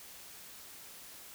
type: silence
effects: white hiss -51 dBFS RMS until 1.34 s